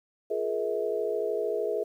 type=tone cluster; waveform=sine; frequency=352.5 / 423.2 / 476.3 / 644 Hz; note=F4 / G#4 / A#4 / E5; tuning=+16 / +33 / +37 / -41 cents; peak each=-38 / -29 / -32 / -33 dBFS; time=0.3-1.84 s; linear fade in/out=10 ms; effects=10-bit